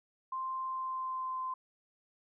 sine tone with pitch glide, 1046.5 to 1035.1 Hz, C6 to C6, 0 to -19 cents, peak -34 dBFS, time 0.32-1.54 s, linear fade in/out 5 ms, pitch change -19 cents, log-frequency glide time 0.63-1.41 s, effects none

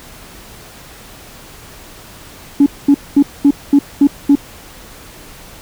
sine tone bursts, 283.2 Hz, C#4, 37 cents sharp, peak -3 dBFS, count 7, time 2.6-4.354 s, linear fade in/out 5 ms, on 62 ms, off 220 ms, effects tanh soft clip ceiling -1 dBFS + pink hiss -37 dBFS RMS until 5.61 s

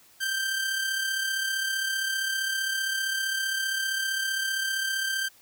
sawtooth tone with amplitude modulation, 1568 Hz, G6, in tune, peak -21 dBFS, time 0.2-5.29 s, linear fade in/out 20 ms, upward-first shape sine, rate 35.3 Hz, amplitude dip 40%, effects white hiss -57 dBFS RMS until 5.41 s

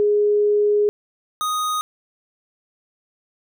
sine / square tone pair in turn, 415.3 / 1244.5 Hz, G#4 / D#6, 0 / 0 cents, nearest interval octave + perfect fifth, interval 1900 cents, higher second, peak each -14 / -21 dBFS, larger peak first, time 0-0.89 / 1.41-1.81 s, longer first, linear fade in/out 0 ms, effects none

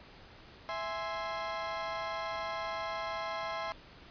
30% pulse chord, E augmented, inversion none, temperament equal, 659.3 / 830.6 / 1046.5 Hz, E5 / G#5 / B#5, 0 / 0 / 0 cents, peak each -36 / -39 / -36 dBFS, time 0.69-3.72 s, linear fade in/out 0 ms, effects pink hiss -54 dBFS RMS until 4.1 s + resampled to 11025 Hz

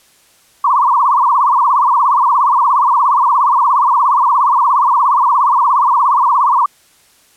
sine tone with vibrato, 1046.5 Hz, C6, in tune, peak -8 dBFS, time 0.64-6.66 s, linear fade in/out 5 ms, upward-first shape triangle, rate 17 Hz, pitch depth 240 cents each way, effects white hiss -50 dBFS RMS until 7.36 s + low-pass 12000 Hz 12 dB/octave

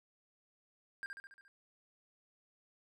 triangle tone with echo, 1600 Hz, G6, 35 cents sharp, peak -37 dBFS, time 1.03-1.06 s, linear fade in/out 0 ms, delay 70 ms, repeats 6, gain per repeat -4 dB, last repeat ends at 1.48 s, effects none

